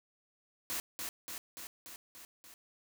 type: noise with echo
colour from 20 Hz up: white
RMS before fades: -37 dBFS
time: 0.7-0.8 s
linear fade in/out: 0 ms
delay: 290 ms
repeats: 6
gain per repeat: -3 dB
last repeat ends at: 2.54 s
effects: none